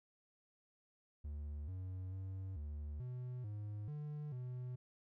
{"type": "tone with pitch steps", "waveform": "triangle", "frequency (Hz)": [73.6, 93, 95.2, 74, 125, 104.4, 149.1, 125.2], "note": ["D2", "F#2", "F#2", "D2", "B2", "G#2", "D3", "B2"], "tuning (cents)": [4, 9, 50, 14, 21, 10, 27, 24], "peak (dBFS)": -40, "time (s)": [1.24, 4.76], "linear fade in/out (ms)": 10, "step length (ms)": 440, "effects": []}